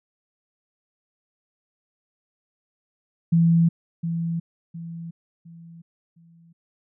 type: tone with echo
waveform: sine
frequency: 167.1 Hz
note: E3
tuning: 24 cents sharp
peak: -14 dBFS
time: 3.32-3.69 s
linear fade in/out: 10 ms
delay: 710 ms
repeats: 4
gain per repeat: -9 dB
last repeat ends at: 6.53 s
effects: none